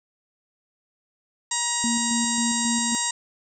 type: harmonic tone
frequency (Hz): 950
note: A#5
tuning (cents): +33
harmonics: 1 / 2 / 3 / 4 / 5 / 6 / 7 / 8 / 9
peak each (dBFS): -31 / -33 / -37 / -32 / -35 / -34 / -32 / -27 / -34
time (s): 1.51-3.11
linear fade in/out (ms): 5
type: tone with tremolo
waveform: sine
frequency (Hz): 233.1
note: A#3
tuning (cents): 0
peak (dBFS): -23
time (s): 1.84-2.95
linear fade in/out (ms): 0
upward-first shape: square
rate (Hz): 3.7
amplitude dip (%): 40
effects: none